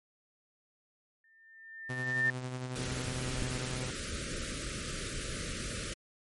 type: tone with exponential growth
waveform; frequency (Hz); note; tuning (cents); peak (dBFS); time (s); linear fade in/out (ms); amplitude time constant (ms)
sine; 1798; A6; +37; -24; 1.24-2.3; 2; 230
type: tone with tremolo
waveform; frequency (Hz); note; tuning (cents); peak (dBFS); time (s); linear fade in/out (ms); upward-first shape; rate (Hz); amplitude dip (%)
sawtooth; 127.1; C3; -50; -31; 1.89-3.91; 10; sine; 11; 40
type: band-stop noise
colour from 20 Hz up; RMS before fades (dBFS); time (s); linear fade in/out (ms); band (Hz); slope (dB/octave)
pink; -38; 2.75-5.94; 10; 610 to 1200; 96
type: click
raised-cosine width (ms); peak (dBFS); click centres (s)
5; -21; 3.423
effects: MP3 48 kbps